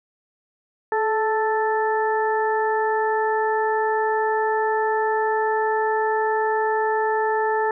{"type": "harmonic tone with a mistuned harmonic", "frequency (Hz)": 439.9, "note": "A4", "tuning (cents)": 0, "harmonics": [1, 2, 3, 4], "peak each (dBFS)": [-22, -22, -32, -28], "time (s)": [0.92, 7.71], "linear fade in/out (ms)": 2, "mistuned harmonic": 1, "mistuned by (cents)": -30, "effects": []}